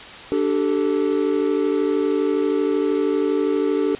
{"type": "chord", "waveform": "triangle", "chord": "D suspended fourth", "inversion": "none", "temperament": "equal with one note detuned", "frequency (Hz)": [293.7, 387.3, 440], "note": ["D4", "G4", "A4"], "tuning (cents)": [0, -21, 0], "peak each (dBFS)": -20, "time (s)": [0.32, 3.95], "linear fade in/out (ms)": 0, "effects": ["white hiss -37 dBFS RMS until 3.99 s", "resampled to 8000 Hz"]}